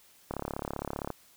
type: click train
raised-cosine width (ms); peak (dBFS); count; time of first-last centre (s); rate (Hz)
1; -19; 29; 0.31-1.103; 35.3
effects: white hiss -60 dBFS RMS until 1.36 s